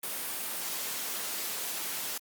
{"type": "noise", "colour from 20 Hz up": "white", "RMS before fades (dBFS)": -35, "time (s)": [0.03, 2.18], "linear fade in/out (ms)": 5, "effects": ["high-pass 200 Hz 12 dB/octave", "Opus 32 kbps"]}